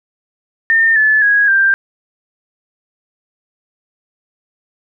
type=tone with pitch steps; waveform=sine; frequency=1813 / 1732.1 / 1654.9 / 1581 Hz; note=A#6 / A6 / G#6 / G6; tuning=-49 / -28 / -7 / +14 cents; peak=-8 dBFS; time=0.7-1.74 s; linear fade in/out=0 ms; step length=260 ms; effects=none